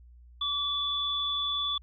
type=tone pair together; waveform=sine; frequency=1151 / 3459 Hz; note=D6 / A7; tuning=-35 / -30 cents; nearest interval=octave + perfect fifth; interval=1905 cents; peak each=-35 / -28 dBFS; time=0.41-1.78 s; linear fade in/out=5 ms; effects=added 60 Hz sine -50 dBFS peak until 1.82 s